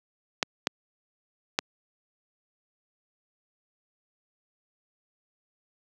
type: clicks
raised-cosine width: 0.2 ms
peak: -5 dBFS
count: 3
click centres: 0.428 / 0.671 / 1.589 s
effects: high-pass 200 Hz 12 dB/octave